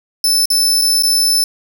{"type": "tone with dropouts", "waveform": "sawtooth", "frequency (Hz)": 5274, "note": "E8", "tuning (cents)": 0, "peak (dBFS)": -8, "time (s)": [0.24, 1.44], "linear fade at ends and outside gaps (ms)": 2, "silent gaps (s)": [[0.456, 0.502], [0.815, 0.819], [1.025, 1.033]], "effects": []}